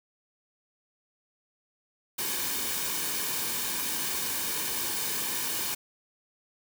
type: noise with comb filter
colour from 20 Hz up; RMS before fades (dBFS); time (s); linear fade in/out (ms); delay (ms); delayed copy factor
white; -31; 2.18-5.75; 10; 1.5; -0.55
effects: none